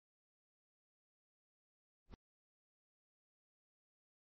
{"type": "noise with exponential growth", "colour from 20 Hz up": "brown", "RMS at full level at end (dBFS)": -43, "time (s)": [2.06, 2.14], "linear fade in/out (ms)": 0, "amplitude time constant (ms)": 16, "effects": ["MP3 32 kbps"]}